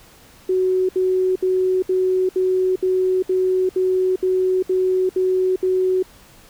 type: tone bursts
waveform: sine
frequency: 371.8 Hz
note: F#4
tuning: 8 cents sharp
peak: -15 dBFS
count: 12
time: 0.49-6.027 s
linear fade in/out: 5 ms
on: 400 ms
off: 67 ms
effects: pink hiss -48 dBFS RMS until 6.49 s